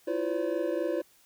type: tone cluster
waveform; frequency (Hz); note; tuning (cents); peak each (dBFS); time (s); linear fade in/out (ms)
triangle; 328.9 / 353 / 510 / 571; E4 / F4 / C5 / D5; -4 / +19 / -44 / -49; -31; 0.07-1.02; 10
effects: white hiss -62 dBFS RMS until 1.25 s